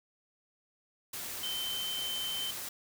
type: tone in noise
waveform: sine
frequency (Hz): 3088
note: G7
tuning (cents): -27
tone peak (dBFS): -34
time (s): 1.43-2.51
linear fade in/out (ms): 5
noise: white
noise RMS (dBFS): -40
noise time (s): 1.13-2.69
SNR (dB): +3
effects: none